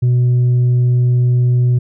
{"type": "tone with tanh clipping", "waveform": "triangle", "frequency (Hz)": 123.47, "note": "B2", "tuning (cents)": 0, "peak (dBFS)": -10, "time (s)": [0.02, 1.79], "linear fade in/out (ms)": 10, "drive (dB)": 7, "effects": []}